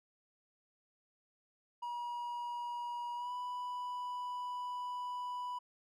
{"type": "tone with pitch glide", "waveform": "triangle", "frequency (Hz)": [960, 987.6], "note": ["B5", "B5"], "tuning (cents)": [-49, 0], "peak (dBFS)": -36, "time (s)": [1.82, 5.59], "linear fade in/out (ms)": 10, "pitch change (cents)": 49, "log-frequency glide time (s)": [3.15, 3.32], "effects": []}